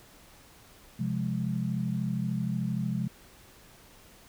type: chord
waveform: sine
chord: F minor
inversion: second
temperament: equal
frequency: 130.81 / 174.61 / 207.7 Hz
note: C3 / F3 / Ab3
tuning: 0 / 0 / 0 cents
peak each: -32 dBFS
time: 0.99-3.08 s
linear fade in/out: 10 ms
effects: pink hiss -55 dBFS RMS until 4.28 s